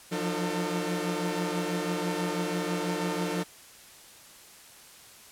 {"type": "tone cluster", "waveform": "sawtooth", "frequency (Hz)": [173.5, 179.6, 303, 449.6], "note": ["F3", "F3", "D#4", "A4"], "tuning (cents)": [-11, 49, -46, 37], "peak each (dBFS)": -30, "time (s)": [0.11, 3.44], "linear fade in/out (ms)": 20, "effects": ["white hiss -51 dBFS RMS until 5.31 s", "low-pass 12000 Hz 12 dB/octave"]}